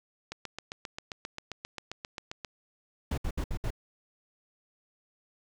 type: click train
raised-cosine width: 0.2 ms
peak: -20 dBFS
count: 17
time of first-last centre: 0.32-2.448 s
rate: 7.52 Hz
type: noise bursts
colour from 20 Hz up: brown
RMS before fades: -31 dBFS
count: 5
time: 3.11-3.705 s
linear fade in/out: 5 ms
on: 67 ms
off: 65 ms
effects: none